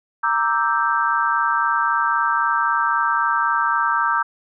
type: chord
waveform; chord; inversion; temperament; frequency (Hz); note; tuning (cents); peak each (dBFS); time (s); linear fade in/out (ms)
sine; E half-diminished seventh; second; equal; 932.3 / 1174.7 / 1318.5 / 1568; Bb5 / D6 / E6 / G6; 0 / 0 / 0 / 0; -22; 0.23-4.23; 10
effects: none